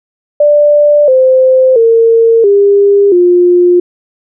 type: tone with pitch steps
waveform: sine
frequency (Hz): 589 / 518.7 / 456.8 / 402.3 / 354.3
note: D5 / C5 / A#4 / G4 / F4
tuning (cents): +5 / -15 / -35 / +45 / +25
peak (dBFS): -3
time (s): 0.4-3.8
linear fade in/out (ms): 5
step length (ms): 680
effects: none